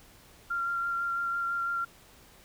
sine tone with vibrato, 1382 Hz, F6, 19 cents flat, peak -28 dBFS, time 0.5-1.85 s, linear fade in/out 10 ms, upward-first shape sine, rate 6 Hz, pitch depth 13 cents each way, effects pink hiss -56 dBFS RMS until 2.44 s

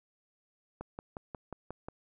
click train, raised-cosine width 1 ms, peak -26 dBFS, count 7, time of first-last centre 0.81-1.885 s, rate 5.58 Hz, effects none

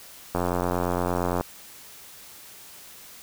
click train, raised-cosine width 1 ms, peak -11 dBFS, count 95, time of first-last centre 0.35-1.41 s, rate 88.7 Hz, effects white hiss -46 dBFS RMS until 3.22 s

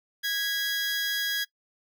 20% pulse tone pair together, 1650.7 / 1963 Hz, G#6 / B6, -11 / -11 cents, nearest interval minor third, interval 300 cents, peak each -22 / -33 dBFS, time 0.23-1.45 s, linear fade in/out 20 ms, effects noise-tail reverb RT60 0.1 s tail -20 dB re dry

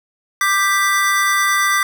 square chord, G major, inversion second, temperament equal with one note detuned, 1183.5 / 1568 / 1975.5 Hz, D6 / G6 / B6, +13 / 0 / 0 cents, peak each -18 / -22 / -18 dBFS, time 0.41-1.83 s, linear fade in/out 2 ms, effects none

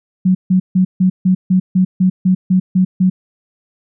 sine tone bursts, 185.2 Hz, F#3, 2 cents sharp, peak -8 dBFS, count 12, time 0.25-3.1 s, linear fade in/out 10 ms, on 100 ms, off 150 ms, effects none

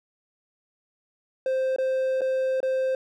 triangle tone with dropouts, 523.3 Hz, C5, in tune, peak -20 dBFS, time 1.46-2.95 s, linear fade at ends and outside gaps 2 ms, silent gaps 1.762-1.784 / 2.209-2.216 / 2.604-2.629 s, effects none

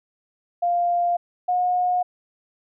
sine tone pair in turn, 698.5 / 721.9 Hz, F5 / F#5, 0 / -43 cents, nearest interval minor second, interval 57 cents, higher second, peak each -18 / -18 dBFS, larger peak neither, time 0.62-1.17 / 1.48-2.03 s, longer neither, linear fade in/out 10 ms, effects none

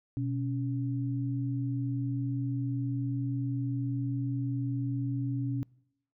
sine tone pair together, 124.37 / 279.2 Hz, B2 / C#4, +13 / +13 cents, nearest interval octave + major second, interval 1400 cents, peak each -30 / -34 dBFS, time 0.17-5.63 s, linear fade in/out 0 ms, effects noise-tail reverb RT60 0.8 s tail -26 dB re dry

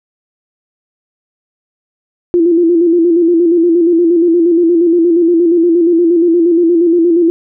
sine tone with vibrato, 340 Hz, F4, 46 cents flat, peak -6 dBFS, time 2.34-7.3 s, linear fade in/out 0 ms, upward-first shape square, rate 8.5 Hz, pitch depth 55 cents each way, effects none

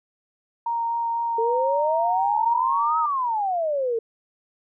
sine tone with vibrato, 930 Hz, A#5, 4 cents flat, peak -22 dBFS, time 0.66-3.06 s, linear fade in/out 5 ms, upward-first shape sine, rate 4 Hz, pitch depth 8 cents each way
sine exponential two-way sweep, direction up then down, 443.1 to 1294 to 443.1 Hz, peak -21 dBFS, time 1.38-3.99 s, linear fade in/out 5 ms, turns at 2.99 s
effects none

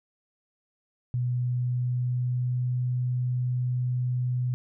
sine tone with pitch glide, 123.47 to 124.83 Hz, B2 to B2, 0 to +19 cents, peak -24 dBFS, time 1.14-4.54 s, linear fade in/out 0 ms, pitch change +19 cents, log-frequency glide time 1.25-2.8 s, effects none

